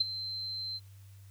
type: tone with ADSR envelope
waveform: sine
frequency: 4106 Hz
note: C8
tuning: 33 cents flat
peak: -21 dBFS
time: 0-0.8 s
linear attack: 8 ms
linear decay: 20 ms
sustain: -14 dB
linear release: 40 ms
effects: added 98 Hz sine -50 dBFS peak until 1.3 s + white hiss -65 dBFS RMS until 1.3 s